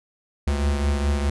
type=beating tone pair; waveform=square; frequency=70.9 / 75.7 Hz; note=C#2 / D#2; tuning=+40 / -47 cents; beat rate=4.8 Hz; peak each=-21 / -29 dBFS; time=0.47-1.3 s; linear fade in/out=5 ms; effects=resampled to 24000 Hz